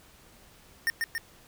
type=tone with echo; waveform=square; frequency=1826 Hz; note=A#6; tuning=36 cents flat; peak=-24 dBFS; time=0.87-0.9 s; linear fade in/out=0 ms; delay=140 ms; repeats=2; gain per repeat=-3 dB; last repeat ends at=1.18 s; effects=pink hiss -56 dBFS RMS until 1.47 s